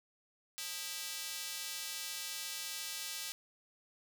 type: tone with high-pass filter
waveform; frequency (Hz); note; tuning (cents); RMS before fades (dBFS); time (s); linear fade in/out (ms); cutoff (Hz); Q
square; 178.6; F3; +39; -42; 0.58-3.32; 0; 3700; 0.76
effects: none